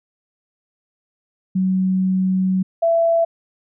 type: tone pair in turn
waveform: sine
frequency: 187.4 / 667.8 Hz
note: F#3 / E5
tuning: +22 / +22 cents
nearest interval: octave + minor seventh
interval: 2200 cents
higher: second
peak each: -15 / -13 dBFS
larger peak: second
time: 1.55-2.63 / 2.82-3.25 s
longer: first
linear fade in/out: 10 ms
effects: none